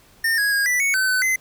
square tone with pitch steps, 1818 / 1659 / 1633 / 1975 / 2219 / 1527 / 1510 / 2052 Hz, A#6 / G#6 / G#6 / B6 / C#7 / G6 / F#6 / C7, -44 / -2 / -30 / 0 / +1 / -46 / +35 / -34 cents, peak -18 dBFS, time 0.24-1.36 s, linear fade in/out 5 ms, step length 140 ms, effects pink hiss -53 dBFS RMS until 1.4 s

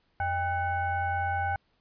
sine tone with frequency modulation, 795 Hz, G5, 24 cents sharp, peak -26 dBFS, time 0.2-1.56 s, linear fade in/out 2 ms, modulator 706 Hz, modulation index 1, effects pink hiss -71 dBFS RMS until 1.8 s + resampled to 11025 Hz

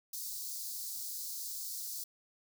white high-pass noise, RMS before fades -41 dBFS, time 0.13-2.04 s, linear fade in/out 5 ms, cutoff 4200 Hz, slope 48 dB/octave, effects none

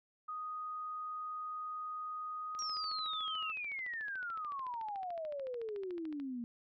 sine tone with pitch glide, 1244.5 to 1271.4 Hz, D#6 to D#6, 0 to +37 cents, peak -39 dBFS, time 0.28-3.52 s, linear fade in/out 10 ms, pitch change +37 cents, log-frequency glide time 2.38-3.38 s
click train, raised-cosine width 0.3 ms, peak -38 dBFS, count 51, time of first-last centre 2.55-6.2 s, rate 13.7 Hz
sine exponential sweep, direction down, 5730 to 231.3 Hz, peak -38 dBFS, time 2.59-6.44 s, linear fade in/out 0 ms
effects none

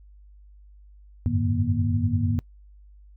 sine tone cluster, 88.9 / 97.8 / 109.1 / 150.2 / 238.3 Hz, F2 / G2 / A2 / D3 / A#3, +31 / -4 / -14 / +39 / +38 cents, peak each -28 / -25 / -27 / -32 / -27 dBFS, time 1.26-2.39 s, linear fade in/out 0 ms, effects noise-tail reverb RT60 0.1 s tail -24 dB re dry + added 50 Hz sine -47 dBFS peak until 3.16 s

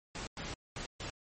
pink noise bursts at uneven times, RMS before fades -41 dBFS, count 4, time 0.15-0.27 / 0.37-0.54 / 0.76-0.86 / 1-1.1 s, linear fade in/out 2 ms, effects MP3 32 kbps

